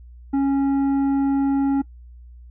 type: tone with tanh clipping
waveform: sine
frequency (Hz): 275.5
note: C#4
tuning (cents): -11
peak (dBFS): -18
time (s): 0.33-1.82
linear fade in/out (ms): 10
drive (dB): 8
effects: noise-tail reverb RT60 0.1 s tail -21 dB re dry + added 60 Hz sine -40 dBFS peak until 2.5 s